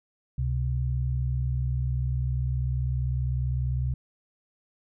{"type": "tone pair together", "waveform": "sine", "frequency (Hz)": [67.75, 127.9], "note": ["C#2", "C3"], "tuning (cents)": [-39, -39], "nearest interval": "major seventh", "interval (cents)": 1100, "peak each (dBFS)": -27, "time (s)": [0.38, 3.94], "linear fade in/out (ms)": 5, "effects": []}